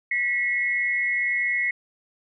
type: tone pair together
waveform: sine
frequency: 1948.5 / 2170 Hz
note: B6 / C#7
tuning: -24 / -37 cents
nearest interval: major second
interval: 187 cents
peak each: -24 / -24 dBFS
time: 0.11-1.71 s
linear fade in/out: 5 ms
effects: none